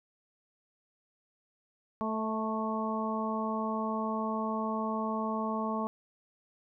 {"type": "harmonic tone with a mistuned harmonic", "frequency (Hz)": 220, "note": "A3", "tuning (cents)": 0, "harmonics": [1, 2, 3, 4, 5], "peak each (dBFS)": [-33, -39, -38, -38, -36], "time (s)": [2.01, 5.87], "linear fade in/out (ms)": 0, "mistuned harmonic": 3, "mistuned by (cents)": -18, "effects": []}